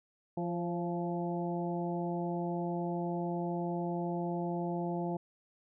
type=harmonic tone with a mistuned harmonic; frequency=172.8 Hz; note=F3; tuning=18 cents flat; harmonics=1 / 2 / 3 / 4 / 5; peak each=-35 / -37 / -43 / -40 / -43 dBFS; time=0.37-5.17 s; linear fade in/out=5 ms; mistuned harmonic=3; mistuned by=+36 cents; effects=none